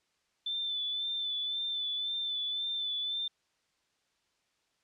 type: tone with vibrato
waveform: sine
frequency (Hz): 3520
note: A7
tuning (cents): 0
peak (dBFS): -31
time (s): 0.46-3.28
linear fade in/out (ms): 5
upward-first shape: sine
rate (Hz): 1.9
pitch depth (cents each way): 34
effects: white hiss -75 dBFS RMS until 4.83 s + low-pass 6000 Hz 12 dB/octave